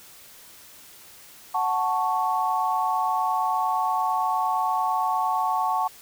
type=chord; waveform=sine; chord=F# minor; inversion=none; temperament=equal; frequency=740 / 880 / 1108.7 Hz; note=F#5 / A5 / C#6; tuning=0 / 0 / 0 cents; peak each=-26 / -25 / -26 dBFS; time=1.54-5.88 s; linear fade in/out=10 ms; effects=white hiss -48 dBFS RMS until 6.01 s